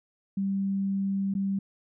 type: tone with dropouts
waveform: sine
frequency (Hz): 195.7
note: G3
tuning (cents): -3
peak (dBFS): -25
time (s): 0.37-1.59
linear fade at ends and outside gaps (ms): 5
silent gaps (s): 1.34-1.35
effects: none